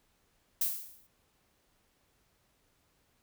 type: noise with exponential decay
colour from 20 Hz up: violet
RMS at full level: -27 dBFS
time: 0.61-1.07 s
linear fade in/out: 5 ms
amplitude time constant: 100 ms
effects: pink hiss -72 dBFS RMS until 3.22 s